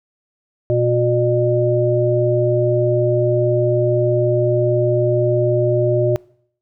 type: harmonic tone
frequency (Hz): 120.8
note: B2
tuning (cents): -38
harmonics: 1 / 3 / 5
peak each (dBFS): -18 / -18 / -18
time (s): 0.7-6.16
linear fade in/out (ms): 0
effects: noise-tail reverb RT60 0.6 s tail -24 dB re dry